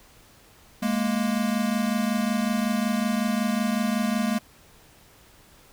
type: tone pair together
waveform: square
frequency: 207.7 / 233.1 Hz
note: G#3 / A#3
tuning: 0 / 0 cents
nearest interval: major second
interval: 200 cents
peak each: -26 dBFS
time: 0.82-4.39 s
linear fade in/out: 10 ms
effects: pink hiss -54 dBFS RMS until 5.72 s